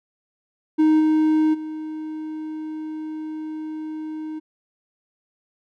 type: tone with level steps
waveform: triangle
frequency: 311.4 Hz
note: D#4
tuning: 2 cents sharp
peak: -11 / -13 / -26 dBFS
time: 0.78-4.4 s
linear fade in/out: 20 ms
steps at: 0.99 / 1.53 s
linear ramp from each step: 20 ms
effects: none